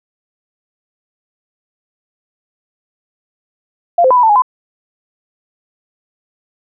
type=tone with pitch steps; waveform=sine; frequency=693 / 518 / 1002 / 981 / 889 / 830 / 1016 Hz; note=F5 / C5 / B5 / B5 / A5 / G#5 / B5; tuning=-14 / -17 / +25 / -12 / +18 / -1 / +49 cents; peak=-6 dBFS; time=3.98-4.421 s; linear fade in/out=5 ms; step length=63 ms; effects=none